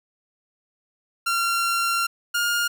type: tone pair in turn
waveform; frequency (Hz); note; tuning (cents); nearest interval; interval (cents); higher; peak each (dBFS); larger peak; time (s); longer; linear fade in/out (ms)
sawtooth; 1374 / 1415.9; F6 / F6; -29 / +23; minor second; 52; second; -17; neither; 1.26-2.07 / 2.34-2.68; first; 10
effects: none